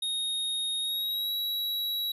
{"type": "tone with pitch glide", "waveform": "square", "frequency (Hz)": [3729, 3885], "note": ["A#7", "B7"], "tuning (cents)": [0, -29], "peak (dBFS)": -29, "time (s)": [0.02, 2.12], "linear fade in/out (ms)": 5, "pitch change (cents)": 71, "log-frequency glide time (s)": [0.8, 1.32], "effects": []}